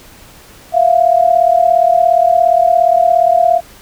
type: tone pair together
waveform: sine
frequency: 670.8 / 708 Hz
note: E5 / F5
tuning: +30 / +23 cents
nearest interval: minor second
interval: 93 cents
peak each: -10 dBFS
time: 0.72-3.61 s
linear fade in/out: 50 ms
effects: pink hiss -40 dBFS RMS until 3.81 s